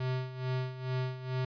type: tone with tremolo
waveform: square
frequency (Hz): 128.7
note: C3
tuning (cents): -28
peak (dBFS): -30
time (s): 0-1.45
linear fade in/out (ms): 5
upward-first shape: sine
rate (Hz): 2.3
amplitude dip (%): 75
effects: resampled to 11025 Hz